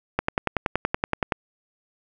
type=click train; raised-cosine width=0.5 ms; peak=-6 dBFS; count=13; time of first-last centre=0.19-1.322 s; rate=10.6 Hz; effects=none